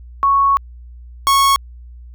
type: tone pair in turn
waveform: sine / 45% pulse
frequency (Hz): 1108 / 1102.1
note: C#6 / C#6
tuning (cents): -1 / -10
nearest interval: unison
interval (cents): 9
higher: first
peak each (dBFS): -10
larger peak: neither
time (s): 0.23-0.57 / 1.27-1.56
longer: first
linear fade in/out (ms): 0
effects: added 60 Hz sine -34 dBFS peak until 2.14 s